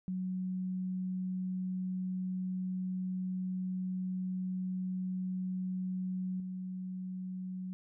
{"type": "tone with level steps", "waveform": "sine", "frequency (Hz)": 185, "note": "F#3", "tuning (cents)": 0, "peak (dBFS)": [-33, -37], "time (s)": [0.08, 7.73], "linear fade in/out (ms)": 0, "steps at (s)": 6.4, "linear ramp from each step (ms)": 2, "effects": []}